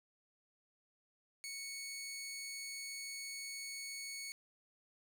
15% pulse tone, 2217 Hz, C#7, in tune, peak -37 dBFS, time 1.44-4.32 s, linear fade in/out 0 ms, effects none

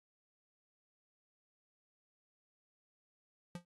square tone with exponential decay, 174.61 Hz, F3, in tune, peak -39 dBFS, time 3.55-3.65 s, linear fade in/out 2 ms, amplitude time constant 21 ms, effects AAC 32 kbps

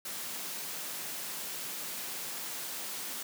white high-pass noise, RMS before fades -39 dBFS, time 0.05-3.23 s, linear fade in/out 5 ms, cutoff 130 Hz, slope 96 dB/octave, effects none

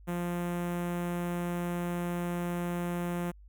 sawtooth tone with notch filter, 174.61 Hz, F3, in tune, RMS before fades -33 dBFS, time 0.07-3.32 s, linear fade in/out 20 ms, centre 4600 Hz, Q 0.65, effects added 50 Hz sine -50 dBFS peak until 3.48 s

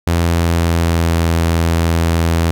sawtooth tone with pitch glide, 84.7 to 83.2 Hz, E2 to E2, +48 to +17 cents, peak -8 dBFS, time 0.07-2.51 s, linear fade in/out 0 ms, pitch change -31 cents, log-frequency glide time 0.17-1.26 s, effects none

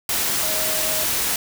sine tone in noise, 628 Hz, D#5, 16 cents sharp, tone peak -30 dBFS, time 0.43-1.04 s, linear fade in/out 2 ms, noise white, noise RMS -22 dBFS, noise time 0.09-1.36 s, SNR -11 dB, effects none

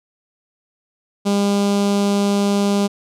sawtooth tone with notch filter, 201.3 Hz, G3, 46 cents sharp, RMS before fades -17 dBFS, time 1.25-2.88 s, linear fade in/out 20 ms, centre 1800 Hz, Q 0.96, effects low-pass 9000 Hz 12 dB/octave

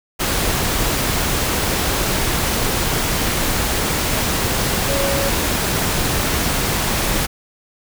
sine tone in noise, 554.4 Hz, C#5, in tune, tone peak -21 dBFS, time 4.88-5.31 s, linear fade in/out 20 ms, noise pink, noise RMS -19 dBFS, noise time 0.19-7.27 s, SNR -5 dB, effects none

